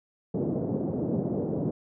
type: band-pass noise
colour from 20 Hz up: pink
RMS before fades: -29 dBFS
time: 0.34-1.71 s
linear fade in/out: 5 ms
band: 130 to 520 Hz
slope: 24 dB/octave
effects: none